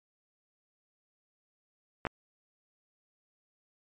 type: clicks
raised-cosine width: 0.5 ms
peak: -16 dBFS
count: 2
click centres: 2.052 / 2.068 s
effects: MP3 48 kbps